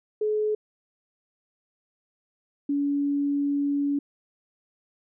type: tone pair in turn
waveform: sine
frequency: 426.2 / 284.5 Hz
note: G#4 / C#4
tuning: +45 / +45 cents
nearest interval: perfect fifth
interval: 700 cents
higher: first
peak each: -22 dBFS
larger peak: neither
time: 0.21-0.55 / 2.69-3.99 s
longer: second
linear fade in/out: 5 ms
effects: none